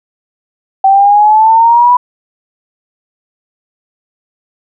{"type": "exponential sweep", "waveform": "sine", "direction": "up", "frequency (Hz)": [769, 991], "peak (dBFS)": -3, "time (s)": [0.84, 1.97], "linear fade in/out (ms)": 5, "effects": []}